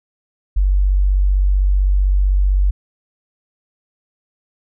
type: tone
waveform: sine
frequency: 47.84 Hz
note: G1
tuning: 41 cents flat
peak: -11 dBFS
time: 0.56-2.71 s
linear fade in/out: 10 ms
effects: none